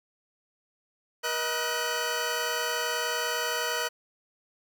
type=tone cluster; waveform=15% pulse; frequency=479.4 / 629 / 1498 Hz; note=A#4 / D#5 / F#6; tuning=+48 / +19 / +21 cents; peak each=-25 / -27 / -25 dBFS; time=1.23-3.89 s; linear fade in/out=20 ms; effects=none